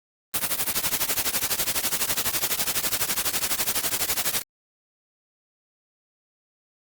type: noise with tremolo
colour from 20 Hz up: white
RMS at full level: -21 dBFS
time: 0.34-4.42 s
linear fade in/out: 0 ms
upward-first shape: triangle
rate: 12 Hz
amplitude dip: 95%
effects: Opus 32 kbps